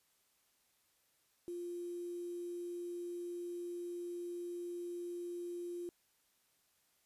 sine tone with quantisation, 349.2 Hz, F4, in tune, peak -40 dBFS, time 1.48-5.89 s, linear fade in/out 0 ms, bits 10, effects white hiss -75 dBFS RMS until 7.05 s + resampled to 32000 Hz

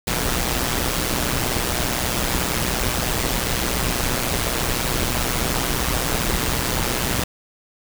pink noise with amplitude modulation, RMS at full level -19 dBFS, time 0.07-7.24 s, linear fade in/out 5 ms, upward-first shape sine, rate 123 Hz, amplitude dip 70%, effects none

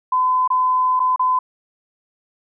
sine tone with dropouts, 1016 Hz, B5, 49 cents sharp, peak -14 dBFS, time 0.12-1.39 s, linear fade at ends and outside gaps 5 ms, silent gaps 0.477-0.502 / 0.995-1 / 1.161-1.194 s, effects none

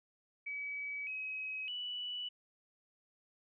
sine tone with pitch steps, 2281 / 2543 / 2959 Hz, C#7 / D#7 / F#7, +49 / +37 / -1 cents, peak -38 dBFS, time 0.46-2.29 s, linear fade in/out 10 ms, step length 610 ms, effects none

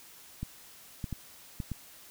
clicks, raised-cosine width 5 ms, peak -22 dBFS, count 5, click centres 0.43 / 1.042 / 1.127 / 1.602 / 1.717 s, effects white hiss -53 dBFS RMS until 2.1 s

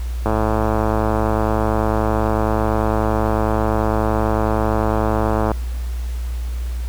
click train, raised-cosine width 1 ms, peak -5 dBFS, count 574, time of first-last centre 0.26-5.517 s, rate 109 Hz, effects added 60 Hz sine -21 dBFS peak until 6.88 s + pink hiss -42 dBFS RMS until 6.88 s

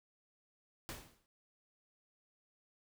pink noise with exponential decay, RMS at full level -42 dBFS, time 0.89-1.26 s, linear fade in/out 0 ms, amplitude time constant 79 ms, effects none

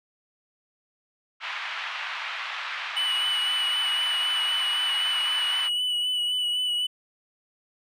white band-pass noise, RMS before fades -33 dBFS, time 1.4-5.7 s, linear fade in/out 50 ms, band 910 to 3000 Hz, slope 24 dB/octave
triangle tone with vibrato, 2959 Hz, F#7, 1 cent flat, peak -22 dBFS, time 2.96-6.87 s, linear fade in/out 10 ms, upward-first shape sine, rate 3.9 Hz, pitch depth 25 cents each way
effects none

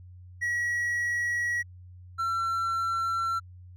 triangle tone pair in turn, 1918 / 1351.9 Hz, A#6 / E6, +49 / +43 cents, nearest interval tritone, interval 606 cents, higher first, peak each -24 dBFS, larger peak neither, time 0.41-1.63 / 2.18-3.4 s, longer neither, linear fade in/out 20 ms, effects added 90 Hz sine -45 dBFS peak until 3.76 s

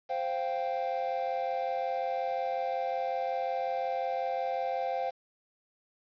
triangle chord, C suspended fourth, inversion none, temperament equal, 523.3 / 698.5 / 784 Hz, C5 / F5 / G5, 0 / 0 / 0 cents, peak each -32 dBFS, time 0.09-5.11 s, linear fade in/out 20 ms, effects resampled to 11025 Hz + 9-bit

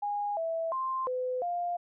sine tone with pitch steps, 821 / 657 / 1049 / 506 / 701 Hz, G#5 / E5 / C6 / B4 / F5, -20 / -6 / +4 / +42 / +6 cents, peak -29 dBFS, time 0.02-1.77 s, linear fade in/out 10 ms, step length 350 ms, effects none

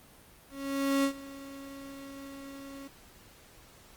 35% pulse tone with ADSR envelope, 275.4 Hz, C#4, 11 cents flat, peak -22 dBFS, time 0.49-2.88 s, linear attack 550 ms, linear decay 87 ms, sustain -19 dB, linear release 10 ms, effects pink hiss -56 dBFS RMS until 3.96 s + Opus 32 kbps

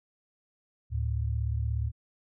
sine tone pair together, 73.18 / 110 Hz, D2 / A2, -6 / 0 cents, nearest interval perfect fifth, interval 706 cents, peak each -29 / -30 dBFS, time 0.9-1.92 s, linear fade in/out 50 ms, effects none

